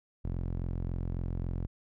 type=tone with band-pass filter; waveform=sawtooth; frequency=43.65 Hz; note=F1; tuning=in tune; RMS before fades=-34 dBFS; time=0.24-1.67 s; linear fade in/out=10 ms; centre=110 Hz; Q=0.6; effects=none